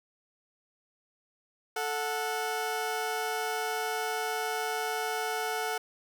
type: tone pair together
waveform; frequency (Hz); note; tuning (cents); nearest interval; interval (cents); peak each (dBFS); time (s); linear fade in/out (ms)
20% pulse; 440 / 733.4; A4 / F#5; 0 / -15; major sixth; 885; -28; 1.76-5.78; 5
effects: none